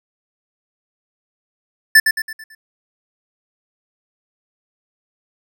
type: tone with echo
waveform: square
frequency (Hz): 1760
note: A6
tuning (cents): 0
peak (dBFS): -6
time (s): 1.95-2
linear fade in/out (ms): 5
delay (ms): 110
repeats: 5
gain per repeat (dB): -7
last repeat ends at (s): 2.55
effects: none